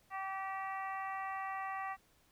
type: harmonic tone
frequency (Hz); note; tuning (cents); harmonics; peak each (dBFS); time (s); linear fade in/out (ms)
386.1; G4; -26; 2 / 3 / 4 / 5 / 6 / 7; -41 / -42 / -55 / -45 / -55 / -55; 0.1-1.97; 50
effects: pink hiss -70 dBFS RMS until 2.31 s